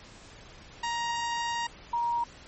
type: tone pair in turn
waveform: sawtooth / sine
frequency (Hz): 939 / 945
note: A#5 / A#5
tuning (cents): +12 / +23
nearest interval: unison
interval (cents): 11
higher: second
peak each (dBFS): -25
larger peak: neither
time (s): 0.83-1.67 / 1.93-2.24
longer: first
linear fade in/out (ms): 5
effects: pink hiss -50 dBFS RMS until 2.47 s + MP3 32 kbps